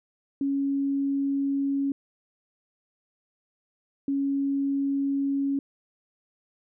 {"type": "tone pair in turn", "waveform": "sine", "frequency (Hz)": [277.2, 277.2], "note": ["C#4", "C#4"], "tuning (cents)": [0, 0], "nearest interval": "unison", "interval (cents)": 0, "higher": "neither", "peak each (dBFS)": -23, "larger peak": "neither", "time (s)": [[0.41, 1.92], [4.08, 5.59]], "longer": "neither", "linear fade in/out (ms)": 2, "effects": []}